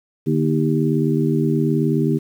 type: harmonic tone with a mistuned harmonic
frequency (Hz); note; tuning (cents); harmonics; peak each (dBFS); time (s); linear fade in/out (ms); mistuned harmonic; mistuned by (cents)
79; D#2; +27; 2 / 3 / 4 / 5; -19 / -21 / -22 / -23; 0.26-2.19; 20; 2; -100
effects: 8-bit